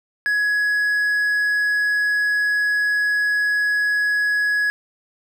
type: tone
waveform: triangle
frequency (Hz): 1677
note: G#6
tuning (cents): +16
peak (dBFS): -15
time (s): 0.26-4.7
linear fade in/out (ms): 0
effects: none